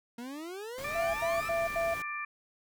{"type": "exponential sweep", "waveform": "40% pulse", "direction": "up", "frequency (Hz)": [230.8, 1344], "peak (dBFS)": -38, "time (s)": [0.18, 1.49], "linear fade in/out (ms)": 5}
{"type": "noise", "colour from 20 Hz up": "pink", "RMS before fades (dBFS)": -45, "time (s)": [0.78, 2.02], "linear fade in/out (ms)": 0}
{"type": "harmonic tone", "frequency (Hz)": 591, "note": "D5", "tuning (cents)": 11, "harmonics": [2, 3, 4], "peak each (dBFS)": [-38, -40, -38], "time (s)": [0.84, 2.25], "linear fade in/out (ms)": 5}
{"type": "tone bursts", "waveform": "sine", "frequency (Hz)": 670, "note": "E5", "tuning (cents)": 28, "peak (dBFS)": -28, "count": 4, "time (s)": [0.95, 1.944], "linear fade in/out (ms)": 10, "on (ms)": 190, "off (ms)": 78}
{"effects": []}